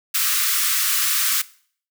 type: high-pass noise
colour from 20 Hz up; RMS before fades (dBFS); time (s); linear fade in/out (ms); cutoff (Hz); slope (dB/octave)
white; -20; 0.14-1.42; 10; 1100; 96
effects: noise-tail reverb RT60 0.5 s tail -19 dB re dry